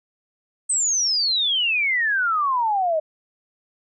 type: exponential sweep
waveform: sine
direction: down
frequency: 8372 to 610 Hz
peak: -18 dBFS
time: 0.69-3 s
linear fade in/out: 10 ms
effects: none